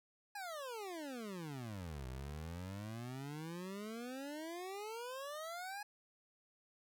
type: exponential two-way sweep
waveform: 25% pulse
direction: down then up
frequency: 839 to 62 to 839 Hz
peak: -40 dBFS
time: 0.35-5.83 s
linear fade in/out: 5 ms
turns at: 2.07 s
effects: none